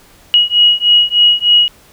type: beating tone pair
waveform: sine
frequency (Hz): 2900 / 2903.3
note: F#7 / F#7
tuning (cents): -35 / -33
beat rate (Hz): 3.3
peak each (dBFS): -10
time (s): 0.34-1.68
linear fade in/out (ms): 0
effects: pink hiss -45 dBFS RMS until 1.92 s